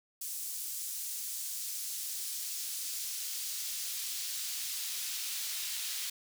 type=noise with high-pass filter sweep; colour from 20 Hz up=pink; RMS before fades=-38 dBFS; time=0.21-6.1 s; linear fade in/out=5 ms; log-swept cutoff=7500 to 3300 Hz; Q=0.85; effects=none